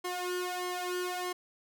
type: tone with flanger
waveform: sawtooth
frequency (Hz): 360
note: F#4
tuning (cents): -47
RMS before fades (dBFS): -35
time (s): 0.04-1.33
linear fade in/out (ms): 10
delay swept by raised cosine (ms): 0.94 to 2.14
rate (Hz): 1.6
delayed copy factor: +0.8
effects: none